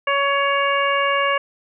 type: harmonic tone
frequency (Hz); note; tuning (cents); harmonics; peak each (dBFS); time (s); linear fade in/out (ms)
560; C#5; +18; 1 / 2 / 3 / 4 / 5; -22 / -20 / -24 / -25 / -26; 0.07-1.38; 5
effects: none